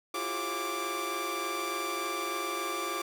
sawtooth tone cluster, 335.1 / 358.5 / 406.6 / 541 / 1173 Hz, E4 / F4 / G#4 / C#5 / D6, +29 / +45 / -37 / -42 / -2 cents, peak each -37 / -36 / -37 / -39 / -30 dBFS, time 0.14-3.02 s, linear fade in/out 5 ms, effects none

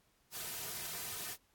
white noise with comb filter, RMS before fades -42 dBFS, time 0.31-1.37 s, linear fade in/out 50 ms, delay 3.6 ms, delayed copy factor -0.6, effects pink hiss -73 dBFS RMS until 1.54 s + AAC 64 kbps

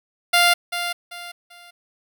10% pulse tone with echo, 698.5 Hz, F5, in tune, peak -5 dBFS, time 0.33-0.54 s, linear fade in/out 10 ms, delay 390 ms, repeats 3, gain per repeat -10 dB, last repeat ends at 1.71 s, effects none

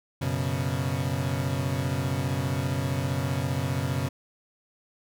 35% pulse chord, F# suspended fourth, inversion none, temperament equal, 92.5 / 123.47 / 138.59 Hz, F#2 / B2 / C#3, 0 / 0 / 0 cents, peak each -30 / -29 / -27 dBFS, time 0.21-4.09 s, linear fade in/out 10 ms, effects none

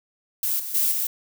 violet noise with level steps, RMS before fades -24 / -32 / -21 / -25 dBFS, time 0.43-1.07 s, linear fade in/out 2 ms, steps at 0.59 / 0.74 / 0.91 s, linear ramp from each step 10 ms, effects none

